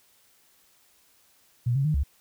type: tone with pitch steps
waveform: sine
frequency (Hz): 120.8 / 137.3 / 153.2 / 69.9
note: B2 / C#3 / D#3 / C#2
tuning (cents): -38 / -16 / -27 / +15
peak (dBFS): -21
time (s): 1.66-2.036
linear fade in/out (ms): 10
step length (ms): 94
effects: white hiss -62 dBFS RMS until 2.2 s